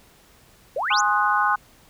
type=exponential sweep; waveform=sine; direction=up; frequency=480 to 7290 Hz; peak=-22 dBFS; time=0.76-1.01 s; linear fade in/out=5 ms
type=chord; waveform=sine; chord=Ab dominant seventh; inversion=none; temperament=equal with one note detuned; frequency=830.6 / 1057.4 / 1244.5 / 1480 Hz; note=Ab5 / C6 / Eb6 / Gb6; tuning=0 / +18 / 0 / 0 cents; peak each=-23 dBFS; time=0.9-1.56 s; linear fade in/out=10 ms
effects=pink hiss -54 dBFS RMS until 1.89 s